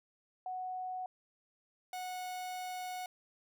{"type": "tone pair in turn", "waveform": ["sine", "45% pulse"], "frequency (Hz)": [740, 733.6], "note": ["F#5", "F#5"], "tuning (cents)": [0, -15], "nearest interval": "unison", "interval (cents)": 15, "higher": "first", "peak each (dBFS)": [-37, -39], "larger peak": "first", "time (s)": [[0.46, 1.06], [1.93, 3.06]], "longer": "second", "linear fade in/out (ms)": 2, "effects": []}